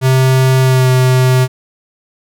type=tone with pitch glide; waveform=square; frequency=130.81 to 128.56 Hz; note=C3 to C3; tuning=0 to -30 cents; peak=-8 dBFS; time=0.01-1.48 s; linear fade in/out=50 ms; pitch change=-30 cents; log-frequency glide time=0.61-0.89 s; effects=none